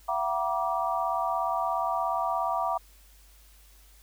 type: tone cluster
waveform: sine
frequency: 675 / 752 / 956 / 1170 Hz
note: E5 / F#5 / A#5 / D6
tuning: +41 / +28 / +43 / -7 cents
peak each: -31 dBFS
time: 0.08-2.78 s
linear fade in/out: 10 ms
effects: added 50 Hz sine -54 dBFS peak until 4.02 s + white hiss -59 dBFS RMS until 4.02 s